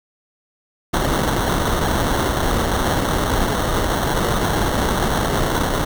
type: noise with sample-and-hold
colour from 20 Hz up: pink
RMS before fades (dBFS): -19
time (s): 0.93-5.85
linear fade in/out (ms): 10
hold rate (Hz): 2450
effects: none